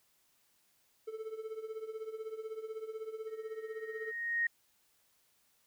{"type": "tone with tremolo", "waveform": "triangle", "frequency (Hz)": 440, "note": "A4", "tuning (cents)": 0, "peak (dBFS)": -34, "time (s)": [1.07, 4.12], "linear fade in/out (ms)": 10, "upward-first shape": "triangle", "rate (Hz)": 16, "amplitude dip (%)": 85}
{"type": "tone with exponential growth", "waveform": "sine", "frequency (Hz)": 1866, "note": "A#6", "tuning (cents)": 1, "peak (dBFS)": -27, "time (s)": [3.27, 4.47], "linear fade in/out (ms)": 5, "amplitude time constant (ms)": 260}
{"effects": ["white hiss -72 dBFS RMS until 5.66 s"]}